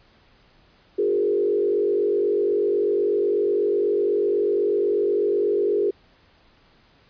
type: tone with frequency modulation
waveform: sine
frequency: 409.1 Hz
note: G#4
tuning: 26 cents flat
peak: -18 dBFS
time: 0.98-5.91 s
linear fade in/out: 10 ms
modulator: 48.1 Hz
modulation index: 1.1
effects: pink hiss -57 dBFS RMS until 7.09 s + resampled to 11025 Hz